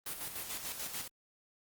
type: noise with tremolo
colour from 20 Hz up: white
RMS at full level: -39 dBFS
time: 0.06-1.08 s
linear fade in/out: 5 ms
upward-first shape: square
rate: 6.8 Hz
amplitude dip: 50%
effects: Opus 32 kbps